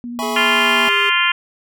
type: tone with vibrato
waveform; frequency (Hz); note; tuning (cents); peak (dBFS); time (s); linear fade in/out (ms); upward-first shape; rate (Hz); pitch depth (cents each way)
sine; 240; B3; -49; -25; 0.04-0.88; 0; sine; 13; 16
type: chord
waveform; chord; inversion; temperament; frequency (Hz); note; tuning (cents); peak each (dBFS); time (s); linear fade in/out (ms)
square; C# minor seventh; first; equal; 659.3 / 830.6 / 987.8 / 1108.7; E5 / G#5 / B5 / C#6; 0 / 0 / 0 / 0; -28 / -27 / -28 / -28; 0.19-0.89; 0
type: tone with pitch glide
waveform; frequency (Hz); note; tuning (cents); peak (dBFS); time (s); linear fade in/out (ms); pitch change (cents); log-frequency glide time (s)
square; 423.5 to 403.7; G#4 to G#4; +34 to -49; -26; 0.22-1.1; 10; -83; 0.32-0.82
type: harmonic tone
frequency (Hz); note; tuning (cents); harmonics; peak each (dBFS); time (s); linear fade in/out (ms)
348.1; F4; -6; 3 / 4 / 5 / 6 / 7 / 8 / 9; -21 / -21 / -21 / -21 / -21 / -21 / -21; 0.36-1.32; 5
effects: none